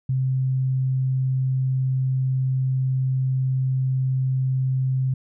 sine tone, 130.9 Hz, C3, 1 cent sharp, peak -19 dBFS, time 0.09-5.14 s, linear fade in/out 5 ms, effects none

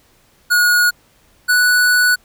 square tone pair in turn, 1449 / 1477.7 Hz, F#6 / F#6, -37 / -3 cents, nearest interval unison, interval 34 cents, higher second, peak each -11 dBFS, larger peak neither, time 0.5-0.91 / 1.48-2.16 s, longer second, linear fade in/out 20 ms, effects pink hiss -54 dBFS RMS until 2.24 s

